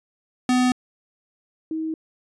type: tone pair in turn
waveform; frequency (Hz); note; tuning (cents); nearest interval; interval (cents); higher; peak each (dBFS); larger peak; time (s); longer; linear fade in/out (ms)
square / sine; 251.1 / 318.2; B3 / D#4; +29 / +39; major third; 410; second; -17 / -24; first; 0.49-0.72 / 1.71-1.94; neither; 2
effects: resampled to 22050 Hz